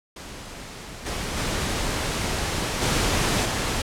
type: noise with level steps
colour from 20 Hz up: pink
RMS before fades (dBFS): -38 / -29 / -26 / -22 / -25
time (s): 0.16-3.82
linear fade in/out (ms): 5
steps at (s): 1.05 / 1.36 / 2.81 / 3.44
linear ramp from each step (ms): 20
effects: low-pass 9000 Hz 12 dB/octave